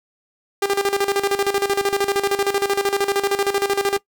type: tone with tremolo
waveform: sawtooth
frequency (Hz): 398.8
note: G4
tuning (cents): +30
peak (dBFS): -12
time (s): 0.62-3.98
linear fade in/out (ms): 5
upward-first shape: square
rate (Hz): 13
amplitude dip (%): 75
effects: noise-tail reverb RT60 0.1 s tail -20 dB re dry